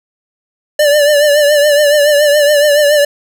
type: tone with vibrato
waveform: square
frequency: 587.3 Hz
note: D5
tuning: in tune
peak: -7 dBFS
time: 0.79-3.05 s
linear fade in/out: 5 ms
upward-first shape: triangle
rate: 7.1 Hz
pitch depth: 63 cents each way
effects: none